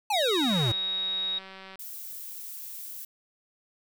square exponential sweep, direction down, 887 to 105.2 Hz, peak -25 dBFS, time 0.1-0.72 s, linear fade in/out 5 ms
sine tone, 3782 Hz, A#7, 24 cents sharp, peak -27 dBFS, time 0.13-1.39 s, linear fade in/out 10 ms
click train, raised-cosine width 0.3 ms, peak -29 dBFS, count 241, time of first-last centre 0.5-1.757 s, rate 191 Hz
violet noise, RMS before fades -40 dBFS, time 1.79-3.05 s, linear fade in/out 5 ms
effects none

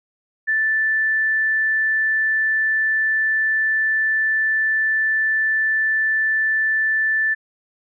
sine tone, 1760 Hz, A6, in tune, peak -16 dBFS, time 0.47-7.35 s, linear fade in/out 20 ms, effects none

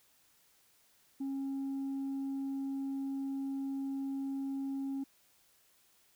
sine tone, 272.4 Hz, C#4, 30 cents flat, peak -32 dBFS, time 1.2-5.04 s, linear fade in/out 10 ms, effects tanh soft clip ceiling -33 dBFS + white hiss -68 dBFS RMS until 6.15 s

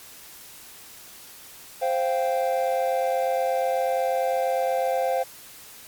triangle chord, C suspended fourth, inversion none, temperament equal with one note detuned, 523.3 / 695.6 / 784 Hz, C5 / F5 / G5, 0 / -7 / 0 cents, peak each -22 / -24 / -26 dBFS, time 1.81-5.24 s, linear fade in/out 20 ms, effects white hiss -45 dBFS RMS until 5.87 s + MP3 96 kbps

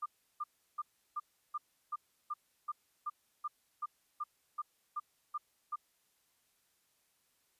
sine tone bursts, 1201 Hz, D6, 38 cents sharp, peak -34 dBFS, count 16, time 0.02-5.76 s, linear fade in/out 10 ms, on 40 ms, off 340 ms, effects white hiss -75 dBFS RMS until 7.59 s + resampled to 32000 Hz

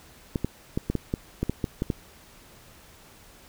clicks, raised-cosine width 3 ms, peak -12 dBFS, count 11, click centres 0.358 / 0.446 / 0.775 / 0.9 / 0.953 / 1.139 / 1.43 / 1.496 / 1.642 / 1.821 / 1.902 s, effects pink hiss -52 dBFS RMS until 3.48 s

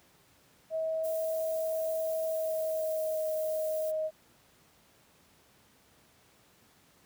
sine tone with pitch glide, 641 to 626.7 Hz, E5 to D#5, -49 to +12 cents, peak -29 dBFS, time 0.7-4.11 s, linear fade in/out 50 ms, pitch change -39 cents, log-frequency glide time 2.23-3.28 s
violet noise, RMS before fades -45 dBFS, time 1.03-3.92 s, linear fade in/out 20 ms
effects pink hiss -63 dBFS RMS until 7.05 s + high-pass 80 Hz 12 dB/octave

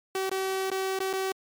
sawtooth tone with dropouts, 381.9 Hz, G4, 45 cents flat, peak -23 dBFS, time 0.15-1.32 s, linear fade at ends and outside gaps 2 ms, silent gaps 0.295-0.314 / 0.702-0.715 / 0.99-1.002 / 1.13-1.135 s, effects MP3 96 kbps

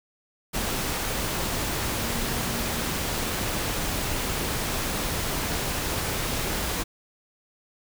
sine tone in noise, 233.1 Hz, A#3, in tune, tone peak -36 dBFS, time 1.91-2.91 s, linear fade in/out 20 ms, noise pink, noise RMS -28 dBFS, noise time 0.53-6.84 s, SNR -11 dB, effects none

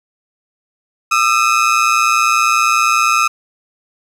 30% pulse ring-modulated tone, 1275 Hz, D#6, 42 cents sharp, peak -5 dBFS, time 1.11-3.28 s, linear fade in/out 10 ms, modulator 60 Hz, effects low-pass 9000 Hz 12 dB/octave + 7-bit

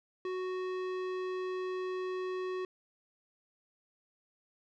sine tone with tanh clipping, 370 Hz, F#4, in tune, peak -36 dBFS, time 0.25-2.65 s, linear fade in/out 2 ms, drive 17 dB, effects none

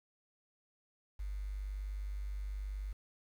sine tone with quantisation, 49.52 Hz, G1, 18 cents sharp, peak -37 dBFS, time 1.19-2.93 s, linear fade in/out 10 ms, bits 10, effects none

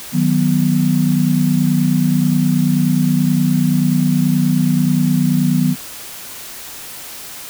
sine chord, B major, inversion first, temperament equal, 155.56 / 185 / 246.9 Hz, D#3 / F#3 / B3, 0 / 0 / 0 cents, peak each -16 dBFS, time 0.12-5.76 s, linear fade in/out 50 ms, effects white hiss -32 dBFS RMS until 7.49 s

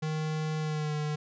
square tone with pitch glide, 155.56 to 150.7 Hz, D#3 to D3, 0 to +45 cents, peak -30 dBFS, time 0.02-1.16 s, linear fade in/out 10 ms, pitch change -55 cents, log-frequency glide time 0.59-0.94 s, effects resampled to 16000 Hz

